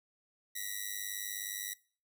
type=ring-modulated tone; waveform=5% pulse; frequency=1937 Hz; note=B6; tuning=34 cents flat; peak=-24 dBFS; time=0.55-1.74 s; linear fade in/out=10 ms; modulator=49.8 Hz; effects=noise-tail reverb RT60 0.4 s tail -21 dB re dry